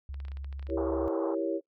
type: tone with pitch glide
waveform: sine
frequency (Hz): 68.9 to 69.42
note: C#2 to C#2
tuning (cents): -10 to +3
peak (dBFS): -36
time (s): 0.09-1.08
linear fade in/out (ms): 0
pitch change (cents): +13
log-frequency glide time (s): 0.76-0.86
type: clicks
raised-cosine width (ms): 0.3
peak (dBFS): -35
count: 12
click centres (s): 0.143 / 0.202 / 0.251 / 0.283 / 0.318 / 0.371 / 0.445 / 0.527 / 0.595 / 0.627 / 0.669 / 0.7
type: chord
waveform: sine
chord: E diminished seventh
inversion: none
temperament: equal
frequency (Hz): 329.6 / 392 / 466.2 / 554.4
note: E4 / G4 / Bb4 / Db5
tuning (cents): 0 / 0 / 0 / 0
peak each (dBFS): -31 / -34 / -36 / -33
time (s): 0.68-1.61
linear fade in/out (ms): 50
type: band-pass noise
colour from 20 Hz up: pink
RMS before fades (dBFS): -39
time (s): 0.77-1.35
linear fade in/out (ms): 5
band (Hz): 410 to 1200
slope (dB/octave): 48
effects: noise-tail reverb RT60 0.1 s tail -21 dB re dry